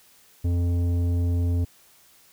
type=tone with tanh clipping; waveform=sine; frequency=87 Hz; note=F2; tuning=6 cents flat; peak=-22 dBFS; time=0.44-1.65 s; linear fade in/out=10 ms; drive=11 dB; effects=white hiss -56 dBFS RMS until 2.32 s